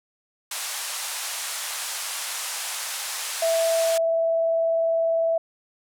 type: band-pass noise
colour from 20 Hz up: white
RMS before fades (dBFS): -31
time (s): 0.51-3.98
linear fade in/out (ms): 5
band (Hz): 660 to 11000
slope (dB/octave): 24
type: tone with vibrato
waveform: sine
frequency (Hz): 659.3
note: E5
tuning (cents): 0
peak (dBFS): -19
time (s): 3.42-5.38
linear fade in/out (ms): 5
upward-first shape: square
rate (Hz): 20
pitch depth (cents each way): 10
effects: none